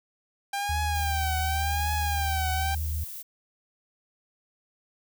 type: tone with vibrato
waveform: sawtooth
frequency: 794 Hz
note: G5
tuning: 22 cents sharp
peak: -24 dBFS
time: 0.53-2.75 s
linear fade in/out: 5 ms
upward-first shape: triangle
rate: 0.89 Hz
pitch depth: 100 cents each way
type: tone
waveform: sine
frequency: 77.4 Hz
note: D#2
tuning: 9 cents flat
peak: -27 dBFS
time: 0.69-3.04 s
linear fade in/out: 5 ms
type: noise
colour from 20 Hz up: violet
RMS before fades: -39 dBFS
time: 0.94-3.23 s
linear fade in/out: 20 ms
effects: none